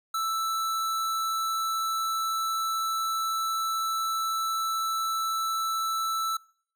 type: tone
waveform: square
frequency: 1321 Hz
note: E6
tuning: 3 cents sharp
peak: -27 dBFS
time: 0.14-6.37 s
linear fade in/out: 5 ms
effects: noise-tail reverb RT60 0.6 s tail -26 dB re dry